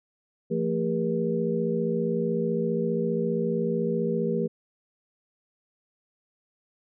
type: tone cluster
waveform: sine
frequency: 170.7 / 225.3 / 402.4 / 477.7 Hz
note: F3 / A3 / G4 / A#4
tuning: -39 / +41 / +45 / +42 cents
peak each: -29 dBFS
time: 0.5-4.48 s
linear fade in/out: 20 ms
effects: none